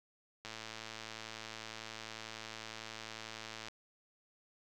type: click train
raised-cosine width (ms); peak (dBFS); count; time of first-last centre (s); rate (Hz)
0.2; -27; 360; 0.45-3.684; 111
effects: none